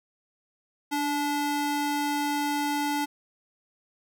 square ring-modulated tone, 579 Hz, D5, 25 cents flat, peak -23 dBFS, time 0.91-3.06 s, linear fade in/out 20 ms, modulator 286 Hz, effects none

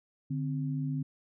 sine tone pair together, 146.83 / 261.6 Hz, D3 / C4, 0 / 0 cents, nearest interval minor seventh, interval 1000 cents, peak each -31 / -35 dBFS, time 0.3-1.03 s, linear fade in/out 10 ms, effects none

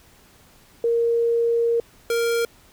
sine / square tone pair in turn, 466.2 / 466.2 Hz, A#4 / A#4, 0 / 0 cents, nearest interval unison, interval 0 cents, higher neither, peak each -17 / -20 dBFS, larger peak first, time 0.84-1.8 / 2.1-2.45 s, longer first, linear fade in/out 2 ms, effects pink hiss -53 dBFS RMS until 2.72 s

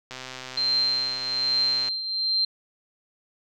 click train, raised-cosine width 0.2 ms, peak -19 dBFS, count 230, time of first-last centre 0.11-1.885 s, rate 129 Hz
sine tone with tremolo, 4148 Hz, C8, 16 cents flat, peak -19 dBFS, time 0.57-2.45 s, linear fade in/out 5 ms, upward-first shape triangle, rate 1.2 Hz, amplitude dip 70%
effects none

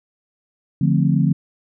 sine chord, D minor seventh, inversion none, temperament equal, 146.83 / 174.61 / 220 / 261.6 Hz, D3 / F3 / A3 / C4, 0 / 0 / 0 / 0 cents, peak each -17 / -18 / -22 / -23 dBFS, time 0.81-1.33 s, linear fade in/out 5 ms, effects none

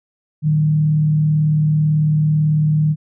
sine tone with frequency modulation, 153 Hz, D#3, 29 cents flat, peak -12 dBFS, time 0.42-2.96 s, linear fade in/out 50 ms, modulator 38.1 Hz, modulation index 0.28, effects none

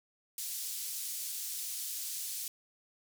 white band-pass noise, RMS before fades -39 dBFS, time 0.38-2.48 s, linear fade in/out 2 ms, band 4700 to 15000 Hz, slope 12 dB/octave, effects none

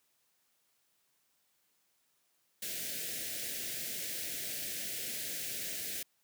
white band-stop noise, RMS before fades -39 dBFS, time 2.62-6.03 s, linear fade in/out 5 ms, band 670 to 1600 Hz, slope 48 dB/octave, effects white hiss -75 dBFS RMS until 6.23 s + high-pass 100 Hz 12 dB/octave

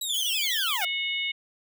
20% pulse linear sweep, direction down, 3932 to 659.3 Hz, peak -23 dBFS, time 0.01-0.85 s, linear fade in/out 5 ms
triangle tone with vibrato, 3249 Hz, G#7, 39 cents flat, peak -26 dBFS, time 0.09-0.77 s, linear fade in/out 10 ms, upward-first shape triangle, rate 12 Hz, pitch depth 150 cents each way
violet noise, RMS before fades -35 dBFS, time 0.14-0.85 s, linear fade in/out 2 ms
harmonic tone, 731 Hz, F#5, 21 cents flat, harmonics 3 / 4 / 5, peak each -29 / -31 / -33 dBFS, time 0.81-1.32 s, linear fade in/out 10 ms
effects none

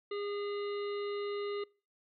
harmonic tone, 408 Hz, G#4, 31 cents flat, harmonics 1 / 3 / 5 / 7 / 9 / 10, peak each -35 / -45 / -49 / -52 / -54 / -55 dBFS, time 0.11-1.64 s, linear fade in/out 5 ms, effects noise-tail reverb RT60 0.4 s tail -26 dB re dry

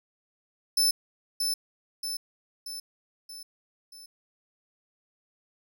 sawtooth tone with echo, 5274 Hz, E8, in tune, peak -18 dBFS, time 0.77-0.91 s, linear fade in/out 5 ms, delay 630 ms, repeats 5, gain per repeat -5 dB, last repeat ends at 4.06 s, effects none

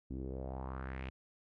sawtooth tone with low-pass filter sweep, 65.41 Hz, C2, in tune, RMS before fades -42 dBFS, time 0.1-1.1 s, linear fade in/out 10 ms, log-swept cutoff 270 to 2800 Hz, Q 3.2, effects none

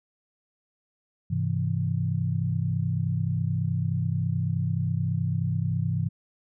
sine chord, Ab augmented, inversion none, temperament equal with one note detuned, 101.45 / 130.81 / 164.81 Hz, Ab2 / C3 / E3, -40 / 0 / 0 cents, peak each -28 dBFS, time 1.3-6.09 s, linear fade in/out 10 ms, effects none

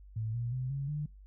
sine tone with pitch steps, 110.3 / 118.9 / 128.17 / 138.17 / 148.94 Hz, A2 / A#2 / C3 / C#3 / D3, +5 / +35 / -35 / -5 / +25 cents, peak -32 dBFS, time 0.16-1.06 s, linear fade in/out 5 ms, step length 180 ms, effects noise-tail reverb RT60 0.2 s tail -24 dB re dry + added 49 Hz sine -50 dBFS peak until 1.26 s

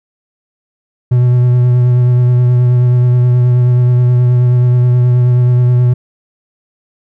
triangle tone with vibrato, 123.47 Hz, B2, in tune, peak -4 dBFS, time 1.11-5.94 s, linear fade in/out 10 ms, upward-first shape triangle, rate 9.4 Hz, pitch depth 22 cents each way, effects none

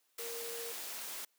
sine tone in noise, 466.2 Hz, A#4, in tune, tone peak -43 dBFS, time 0.19-0.72 s, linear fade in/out 5 ms, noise white, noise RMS -43 dBFS, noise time 0.18-1.25 s, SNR -3 dB, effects white hiss -75 dBFS RMS until 1.38 s + high-pass 300 Hz 12 dB/octave

